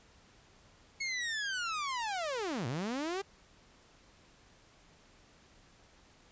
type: linear two-way sweep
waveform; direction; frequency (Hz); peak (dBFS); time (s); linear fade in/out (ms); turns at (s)
sawtooth; down then up; 2200 to 109.7 to 404.4; -30; 1-3.22; 10; 2.67
effects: pink hiss -62 dBFS RMS until 6.31 s + resampled to 16000 Hz